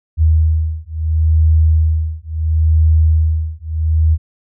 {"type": "beating tone pair", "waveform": "sine", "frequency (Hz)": [78.9, 79.63], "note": ["D#2", "D#2"], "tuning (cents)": [25, 41], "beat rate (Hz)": 0.73, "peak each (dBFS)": -13, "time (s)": [0.17, 4.18], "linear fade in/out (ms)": 50, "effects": []}